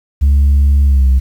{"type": "tone with pitch glide", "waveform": "sine", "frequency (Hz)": [70.3, 65.21], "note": ["C#2", "C2"], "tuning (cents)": [25, -5], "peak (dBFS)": -4, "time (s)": [0.21, 1.2], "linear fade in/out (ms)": 20, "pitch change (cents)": -130, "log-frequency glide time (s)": [0.84, 1.08], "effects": ["tanh soft clip ceiling -5 dBFS", "7-bit"]}